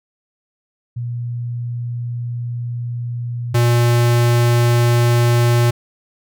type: tone pair in turn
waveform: sine / square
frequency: 120 / 119.43 Hz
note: B2 / A#2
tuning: -49 / +42 cents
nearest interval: unison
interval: 9 cents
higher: first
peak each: -21 / -12 dBFS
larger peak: second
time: 0.96-3.54 / 3.54-5.71 s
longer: first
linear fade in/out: 10 ms
effects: none